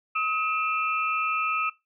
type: tone cluster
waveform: sine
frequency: 1274 / 2409 / 2664 Hz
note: D#6 / D7 / E7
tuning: +41 / +43 / +18 cents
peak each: -25 / -32 / -29 dBFS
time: 0.15-1.7 s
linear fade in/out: 10 ms
effects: noise-tail reverb RT60 0.2 s tail -20 dB re dry